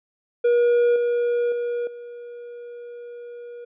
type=tone with level steps; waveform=triangle; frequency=479 Hz; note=A#4; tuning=47 cents sharp; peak=-13 / -17 / -21 / -33 dBFS; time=0.44-3.65 s; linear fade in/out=10 ms; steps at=0.96 / 1.52 / 1.87 s; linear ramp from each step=2 ms; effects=resampled to 8000 Hz